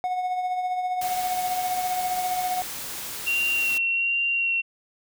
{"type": "tone with tremolo", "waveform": "triangle", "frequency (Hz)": 732, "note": "F#5", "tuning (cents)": -19, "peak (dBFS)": -20, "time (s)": [0.04, 2.62], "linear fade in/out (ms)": 0, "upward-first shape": "triangle", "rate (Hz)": 15, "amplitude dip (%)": 50}
{"type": "noise", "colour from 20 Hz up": "white", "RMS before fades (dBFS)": -34, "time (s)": [1.01, 3.78], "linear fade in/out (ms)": 5}
{"type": "tone with vibrato", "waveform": "sine", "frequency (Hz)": 2748, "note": "F7", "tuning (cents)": -29, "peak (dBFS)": -21, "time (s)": [3.26, 4.62], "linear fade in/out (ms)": 20, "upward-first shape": "sine", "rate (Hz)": 1.3, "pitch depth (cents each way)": 15}
{"effects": []}